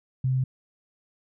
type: tone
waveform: sine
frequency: 130 Hz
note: C3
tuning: 11 cents flat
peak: -21 dBFS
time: 0.24-0.44 s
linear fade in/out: 5 ms
effects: none